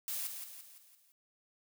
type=noise with echo; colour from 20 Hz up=blue; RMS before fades=-38 dBFS; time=0.08-0.27 s; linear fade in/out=0 ms; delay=170 ms; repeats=5; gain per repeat=-6 dB; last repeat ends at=1.12 s; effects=none